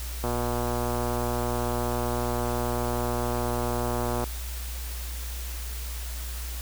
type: click train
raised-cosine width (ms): 1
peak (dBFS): -15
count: 481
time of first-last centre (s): 0.24-4.24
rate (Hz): 120
effects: added 60 Hz sine -32 dBFS peak until 6.61 s + white hiss -40 dBFS RMS until 6.61 s